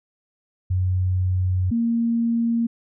sine tone pair in turn, 92.1 / 232.1 Hz, F#2 / A#3, -7 / -7 cents, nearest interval octave + major third, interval 1600 cents, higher second, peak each -18 dBFS, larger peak neither, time 0.7-1.71 / 1.71-2.67 s, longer first, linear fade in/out 10 ms, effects none

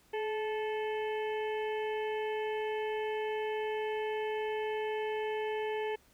harmonic tone with a mistuned harmonic, 435.9 Hz, A4, 16 cents flat, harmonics 1 / 2 / 4 / 5 / 6 / 7, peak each -33 / -39 / -45 / -47 / -49 / -50 dBFS, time 0.13-5.96 s, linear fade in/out 10 ms, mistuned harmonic 1, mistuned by -31 cents, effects pink hiss -65 dBFS RMS until 6.13 s

